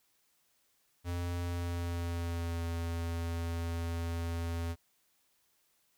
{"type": "tone with pitch glide", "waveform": "square", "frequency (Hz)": [87.31, 84.14], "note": ["F2", "E2"], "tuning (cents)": [0, 36], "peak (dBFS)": -34, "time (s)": [1.04, 4.76], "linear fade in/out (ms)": 50, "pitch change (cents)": -64, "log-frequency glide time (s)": [1.41, 2.62], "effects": ["white hiss -73 dBFS RMS until 5.97 s"]}